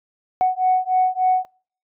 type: beating tone pair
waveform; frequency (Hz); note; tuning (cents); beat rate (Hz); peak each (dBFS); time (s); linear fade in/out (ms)
sine; 740 / 743.4; F#5 / F#5; 0 / +8; 3.4; -18; 0.41-1.45; 0
effects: noise-tail reverb RT60 0.5 s tail -26 dB re dry + tanh soft clip ceiling -9 dBFS